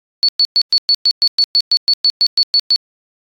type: tone bursts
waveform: sine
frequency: 4435 Hz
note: C#8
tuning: in tune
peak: -8 dBFS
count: 16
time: 0.23-2.76 s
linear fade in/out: 0 ms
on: 55 ms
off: 110 ms
effects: AAC 48 kbps